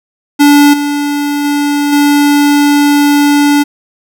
square tone with level steps, 289.3 Hz, D4, 26 cents flat, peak -3 / -12 / -10 / -6 dBFS, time 0.39-3.64 s, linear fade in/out 20 ms, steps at 0.73 / 1.44 / 1.92 s, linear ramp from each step 10 ms, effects none

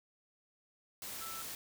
sine tone in noise, 1325 Hz, E6, 9 cents sharp, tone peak -46 dBFS, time 1.21-1.42 s, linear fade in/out 2 ms, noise white, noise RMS -44 dBFS, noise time 1.02-1.55 s, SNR -5 dB, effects none

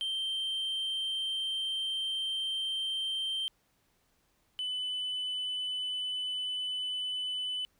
sine tone pair in turn, 3136 / 3003 Hz, G7 / F#7, 0 / +25 cents, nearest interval minor second, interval 75 cents, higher first, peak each -28 / -30 dBFS, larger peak first, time 0.01-3.48 / 4.59-7.65 s, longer first, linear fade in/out 0 ms, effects tanh soft clip ceiling -30 dBFS + pink hiss -72 dBFS RMS until 7.79 s

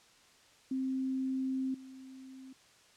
sine tone with level steps, 262.9 Hz, C4, 8 cents sharp, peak -31 / -47 dBFS, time 0.71-2.53 s, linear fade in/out 5 ms, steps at 1.74 s, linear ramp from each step 5 ms, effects white hiss -62 dBFS RMS until 2.96 s + low-pass 7000 Hz 12 dB/octave

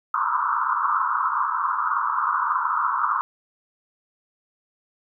pink band-pass noise, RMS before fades -23 dBFS, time 0.14-3.21 s, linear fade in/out 0 ms, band 960 to 1400 Hz, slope 96 dB/octave, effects none

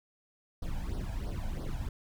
brown noise with flanger, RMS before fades -35 dBFS, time 0.62-1.89 s, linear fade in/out 5 ms, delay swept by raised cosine 0.2 to 1.3 ms, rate 3 Hz, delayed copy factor +0.85, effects none

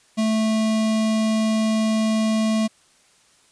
square tone with notch filter, 219.3 Hz, A3, 6 cents flat, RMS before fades -20 dBFS, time 0.17-2.68 s, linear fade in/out 20 ms, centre 1500 Hz, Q 1.9, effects white hiss -57 dBFS RMS until 3.51 s + resampled to 22050 Hz

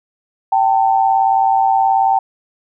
sine tone pair together, 777 / 895.7 Hz, G5 / A5, -16 / +31 cents, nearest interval major second, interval 247 cents, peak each -12 / -15 dBFS, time 0.52-2.19 s, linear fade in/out 5 ms, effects none

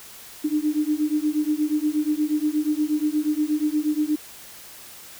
sine beating tone pair, 298.4 / 306.8 Hz, D4 / D#4, +28 / -24 cents, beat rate 8.4 Hz, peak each -23 dBFS, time 0.44-4.16 s, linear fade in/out 10 ms, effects white hiss -43 dBFS RMS until 5.19 s

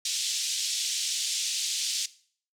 white band-pass noise, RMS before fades -30 dBFS, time 0.05-2.06 s, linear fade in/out 5 ms, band 3000 to 7400 Hz, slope 24 dB/octave, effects noise-tail reverb RT60 0.5 s tail -18 dB re dry

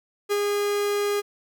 45% pulse tone with ADSR envelope, 409.4 Hz, G#4, 25 cents flat, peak -20 dBFS, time 0.29-1.22 s, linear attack 29 ms, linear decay 44 ms, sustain -2 dB, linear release 29 ms, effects none

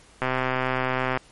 click train, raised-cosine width 0.5 ms, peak -9 dBFS, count 124, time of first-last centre 0.22-1.173 s, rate 129 Hz, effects pink hiss -53 dBFS RMS until 1.31 s + MP3 48 kbps

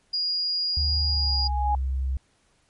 sine tone, 4863 Hz, D#8, 40 cents flat, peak -23 dBFS, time 0.13-1.48 s, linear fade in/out 10 ms
sine tone with exponential growth, 830.6 Hz, G#5, in tune, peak -20 dBFS, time 0.73-1.75 s, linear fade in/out 2 ms, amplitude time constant 220 ms
sine tone with pitch glide, 74.8 to 65.87 Hz, D2 to C2, +32 to +12 cents, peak -23 dBFS, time 0.77-2.17 s, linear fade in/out 0 ms, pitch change -220 cents, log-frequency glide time 1.09-1.53 s
effects pink hiss -65 dBFS RMS until 2.69 s + MP3 48 kbps

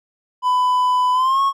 triangle tone with pitch glide, 1000 to 1096.8 Hz, B5 to C#6, +21 to -19 cents, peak -12 dBFS, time 0.42-1.53 s, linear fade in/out 50 ms, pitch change +160 cents, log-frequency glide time 1.13-1.41 s, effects none

